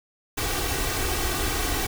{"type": "noise with comb filter", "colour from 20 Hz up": "pink", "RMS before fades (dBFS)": -26, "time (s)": [0.37, 1.87], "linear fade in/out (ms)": 10, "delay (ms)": 2.6, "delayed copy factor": 0.7, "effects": []}